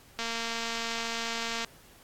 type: click train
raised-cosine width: 0.2 ms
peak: -16 dBFS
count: 336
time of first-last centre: 0.19-1.647 s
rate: 230 Hz
effects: pink hiss -56 dBFS RMS until 2.03 s + AAC 64 kbps